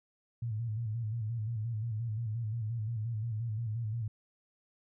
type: tone with vibrato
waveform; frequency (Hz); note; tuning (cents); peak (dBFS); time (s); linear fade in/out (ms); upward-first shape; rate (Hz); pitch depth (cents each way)
sine; 112.2; A2; +34; -32; 0.42-4.08; 5; square; 5.7; 79
effects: none